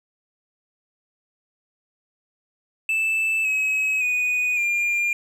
triangle tone with pitch steps, 2637 / 2556 / 2478 / 2401 Hz, E7 / D#7 / D#7 / D7, 0 / +46 / -8 / +38 cents, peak -18 dBFS, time 2.89-5.13 s, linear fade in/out 2 ms, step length 560 ms, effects none

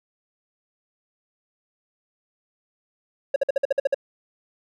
triangle tone bursts, 552 Hz, C#5, 7 cents flat, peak -14 dBFS, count 9, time 3.34-3.945 s, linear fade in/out 5 ms, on 21 ms, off 52 ms, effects none

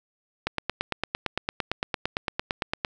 click train, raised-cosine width 0.3 ms, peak -9 dBFS, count 22, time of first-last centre 0.47-2.848 s, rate 8.83 Hz, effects none

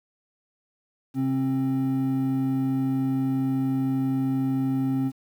triangle tone pair together, 132.9 / 265.8 Hz, C3 / C4, +27 / +27 cents, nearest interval octave, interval 1200 cents, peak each -26 / -21 dBFS, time 1.14-5.12 s, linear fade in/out 50 ms, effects 9-bit

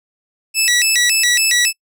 15% pulse tone with vibrato, 2256 Hz, C#7, 30 cents sharp, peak -5 dBFS, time 0.54-1.73 s, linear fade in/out 50 ms, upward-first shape square, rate 3.6 Hz, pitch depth 260 cents each way, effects noise-tail reverb RT60 0.1 s tail -25 dB re dry

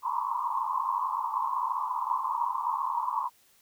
pink band-pass noise, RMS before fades -30 dBFS, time 0.02-3.3 s, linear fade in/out 50 ms, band 920 to 1100 Hz, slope 96 dB/octave, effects white hiss -63 dBFS RMS until 3.61 s

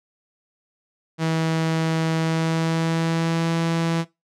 sawtooth tone with pitch glide, 161.7 to 165.77 Hz, E3 to E3, -33 to +10 cents, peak -16 dBFS, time 1.18-4.05 s, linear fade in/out 50 ms, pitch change +43 cents, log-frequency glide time 2.17-3.54 s, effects noise-tail reverb RT60 0.2 s tail -18 dB re dry + low-pass 7000 Hz 12 dB/octave

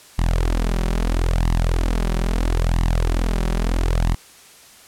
sawtooth tone with flanger, 42 Hz, E1, 33 cents sharp, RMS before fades -19 dBFS, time 0.18-4.15 s, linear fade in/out 10 ms, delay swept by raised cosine 1 to 5.3 ms, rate 0.76 Hz, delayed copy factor +0.7, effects white hiss -46 dBFS RMS until 4.87 s + low-pass 11000 Hz 12 dB/octave

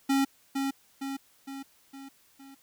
square tone with echo, 272.8 Hz, C#4, 28 cents flat, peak -23 dBFS, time 0.09-0.25 s, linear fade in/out 10 ms, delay 460 ms, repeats 5, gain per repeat -5 dB, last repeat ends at 2.55 s, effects white hiss -63 dBFS RMS until 2.62 s

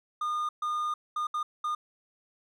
triangle tone bursts at uneven times, 1218 Hz, D#6, 37 cents flat, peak -26 dBFS, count 5, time 0.21-0.49 / 0.62-0.94 / 1.16-1.27 / 1.34-1.43 / 1.64-1.75 s, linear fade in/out 5 ms, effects none

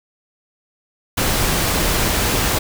pink noise, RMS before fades -18 dBFS, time 1.17-2.59 s, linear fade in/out 10 ms, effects none

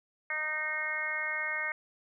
harmonic tone, 308.1 Hz, D#4, 17 cents flat, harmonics 2 / 3 / 4 / 5 / 6 / 7, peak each -44 / -45 / -42 / -39 / -35 / -34 dBFS, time 0.3-1.72 s, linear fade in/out 2 ms, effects none

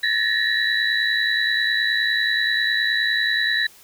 sine tone cluster, 1731 / 1840 / 1910 / 3935 Hz, A6 / A#6 / A#6 / B7, -29 / -23 / +42 / -7 cents, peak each -23 / -23 / -27 / -23 dBFS, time 0.03-3.67 s, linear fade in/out 5 ms, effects white hiss -49 dBFS RMS until 3.83 s

